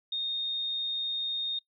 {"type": "tone", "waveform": "sine", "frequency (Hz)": 3688, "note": "A#7", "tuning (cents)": -19, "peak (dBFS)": -29, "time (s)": [0.12, 1.59], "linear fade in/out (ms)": 5, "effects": ["noise-tail reverb RT60 0.1 s tail -22 dB re dry"]}